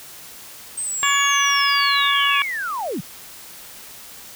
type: linear sweep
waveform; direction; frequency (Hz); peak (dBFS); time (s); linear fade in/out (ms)
sine; down; 8410 to 126.2; -23; 0.77-3.01; 10
type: harmonic tone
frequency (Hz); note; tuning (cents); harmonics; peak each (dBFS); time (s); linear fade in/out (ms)
563; C#5; +27; 2 / 3 / 4 / 5 / 6; -20 / -22 / -23 / -24 / -25; 1.03-2.42; 0
effects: white hiss -40 dBFS RMS until 4.35 s